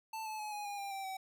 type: tone with pitch steps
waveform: square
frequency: 884 / 865.8 / 848 / 830.5 / 813.4 / 796.7 / 780.3 / 764.3 Hz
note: A5 / A5 / G#5 / G#5 / G#5 / G5 / G5 / G5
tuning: +8 / -28 / +36 / 0 / -36 / +28 / -8 / -44 cents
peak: -40 dBFS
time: 0.13-1.17 s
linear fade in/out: 5 ms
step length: 130 ms
effects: none